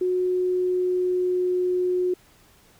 sine tone with pitch glide, 365 to 362.5 Hz, F#4 to F#4, -24 to -35 cents, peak -20 dBFS, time 0.01-2.14 s, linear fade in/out 5 ms, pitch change -11 cents, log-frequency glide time 0.24-1.63 s, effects pink hiss -56 dBFS RMS until 2.79 s

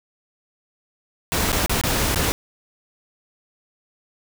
pink noise with dropouts, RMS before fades -21 dBFS, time 1.32-2.32 s, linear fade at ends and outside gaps 0 ms, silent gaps 1.519-1.528 / 1.661-1.695 / 1.813-1.837 / 2.146-2.159 s, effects none

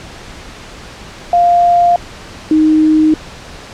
sine tone pair in turn, 698.5 / 311.1 Hz, F5 / D#4, 0 / 0 cents, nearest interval octave + major second, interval 1400 cents, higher first, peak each -6 dBFS, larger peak neither, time 1.33-1.96 / 2.51-3.14 s, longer neither, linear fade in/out 2 ms, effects pink hiss -32 dBFS RMS until 3.73 s + low-pass 6000 Hz 12 dB/octave

